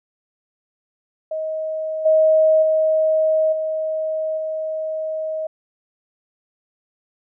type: tone with level steps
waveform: sine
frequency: 630 Hz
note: D#5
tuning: 21 cents sharp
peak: -22 / -11 / -14 / -20 / -22 dBFS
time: 1.31-5.47 s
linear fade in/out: 5 ms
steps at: 2.05 / 2.62 / 3.52 / 4.37 s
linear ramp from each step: 10 ms
effects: none